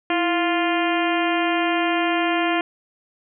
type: harmonic tone with a mistuned harmonic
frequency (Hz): 349.2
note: F4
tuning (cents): 0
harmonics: 1 / 2 / 3 / 4 / 5 / 6 / 7 / 8 / 9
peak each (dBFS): -22 / -24 / -28 / -30 / -29 / -31 / -30 / -32 / -35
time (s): 0.1-2.61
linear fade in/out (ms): 2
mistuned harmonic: 1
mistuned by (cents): -86
effects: none